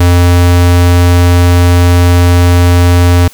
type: tone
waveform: square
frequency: 87.9 Hz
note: F2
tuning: 12 cents sharp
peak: -4 dBFS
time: 0-3.28 s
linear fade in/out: 5 ms
effects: white hiss -37 dBFS RMS until 3.33 s